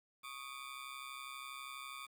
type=ring-modulated tone; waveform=20% pulse; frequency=1174.7 Hz; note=D6; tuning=in tune; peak=-38 dBFS; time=0.23-2.07 s; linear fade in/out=20 ms; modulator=66.1 Hz; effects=11-bit